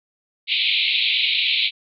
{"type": "band-pass noise", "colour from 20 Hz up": "white", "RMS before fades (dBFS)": -20, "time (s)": [0.47, 1.71], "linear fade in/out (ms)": 50, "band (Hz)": [2200, 4100], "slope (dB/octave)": 96, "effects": []}